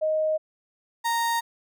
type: tone pair in turn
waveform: sine / 35% pulse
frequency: 624 / 929 Hz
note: D#5 / A#5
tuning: +5 / -6 cents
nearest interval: perfect fifth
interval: 689 cents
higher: second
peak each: -21 dBFS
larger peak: neither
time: 0.01-0.38 / 1.04-1.41 s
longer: neither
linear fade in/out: 20 ms
effects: none